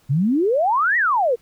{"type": "exponential two-way sweep", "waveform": "sine", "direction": "up then down", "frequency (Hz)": [126.5, 1983, 443.6], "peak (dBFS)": -15, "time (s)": [0.09, 1.36], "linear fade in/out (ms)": 20, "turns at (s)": 0.97, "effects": ["pink hiss -58 dBFS RMS until 1.41 s"]}